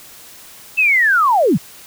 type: linear sweep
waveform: sine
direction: down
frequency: 2677 to 110 Hz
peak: -10 dBFS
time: 0.77-1.58 s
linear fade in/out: 20 ms
effects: white hiss -40 dBFS RMS until 1.86 s